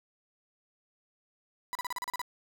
35% pulse tone bursts, 988 Hz, B5, in tune, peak -31 dBFS, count 9, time 1.73-2.216 s, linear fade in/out 0 ms, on 22 ms, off 36 ms, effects none

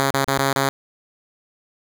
5% pulse tone with dropouts, 136.9 Hz, C#3, 21 cents flat, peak -6 dBFS, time 0-0.69 s, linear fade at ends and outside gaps 0 ms, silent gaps 0.107-0.141 / 0.245-0.278 / 0.377-0.389 / 0.529-0.561 s, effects none

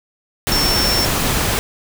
sine tone in noise, 5420 Hz, E8, 47 cents sharp, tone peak -17 dBFS, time 0.52-1.05 s, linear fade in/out 0 ms, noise pink, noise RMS -18 dBFS, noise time 0.47-1.59 s, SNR -2 dB, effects none

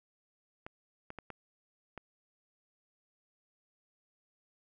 clicks, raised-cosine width 0.5 ms, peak -28 dBFS, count 5, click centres 0.665 / 1.104 / 1.187 / 1.303 / 1.977 s, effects none

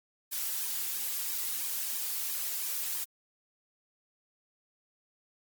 blue noise with flanger, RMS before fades -34 dBFS, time 0.31-3.05 s, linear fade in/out 20 ms, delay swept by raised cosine 1.4 to 4 ms, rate 3 Hz, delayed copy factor -0.7, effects Opus 48 kbps

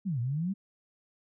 sine exponential two-way sweep, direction down then up, 213 to 114.4 to 203.7 Hz, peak -28 dBFS, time 0.05-0.54 s, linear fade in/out 20 ms, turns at 0.2 s, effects none

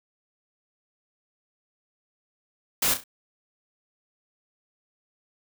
white noise with echo, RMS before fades -23 dBFS, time 2.82-2.94 s, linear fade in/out 5 ms, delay 33 ms, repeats 3, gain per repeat -9 dB, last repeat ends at 3.039 s, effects none

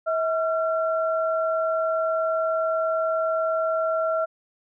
sine tone pair together, 645 / 1364.6 Hz, E5 / F6, -38 / -41 cents, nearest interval octave + minor second, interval 1297 cents, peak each -22 / -27 dBFS, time 0.06-4.26 s, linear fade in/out 20 ms, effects none

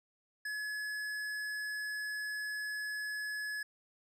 sine tone with tanh clipping, 1700 Hz, G#6, 40 cents sharp, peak -38 dBFS, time 0.45-3.63 s, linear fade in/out 5 ms, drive 15 dB, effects none

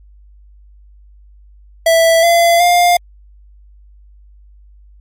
square tone with pitch steps, 659.3 / 681.4 / 704.2 Hz, E5 / F5 / F5, 0 / -43 / +14 cents, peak -8 dBFS, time 1.86-2.97 s, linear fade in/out 5 ms, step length 370 ms, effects added 50 Hz sine -40 dBFS peak until 5 s + MP3 64 kbps

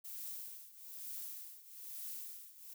violet noise with tremolo, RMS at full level -44 dBFS, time 0.04-2.74 s, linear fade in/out 10 ms, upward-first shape triangle, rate 1.1 Hz, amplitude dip 85%, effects none

